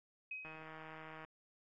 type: tone with exponential decay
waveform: sine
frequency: 2530 Hz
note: D#7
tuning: 28 cents sharp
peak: -40 dBFS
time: 0.31-0.91 s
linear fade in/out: 5 ms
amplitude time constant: 130 ms
type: click train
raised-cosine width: 0.5 ms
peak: -37 dBFS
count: 127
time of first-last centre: 0.45-1.247 s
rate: 158 Hz
effects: AAC 32 kbps